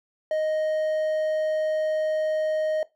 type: tone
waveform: triangle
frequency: 622.3 Hz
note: D#5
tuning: in tune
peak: -20 dBFS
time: 0.31-2.83 s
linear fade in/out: 2 ms
effects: noise-tail reverb RT60 0.2 s tail -18 dB re dry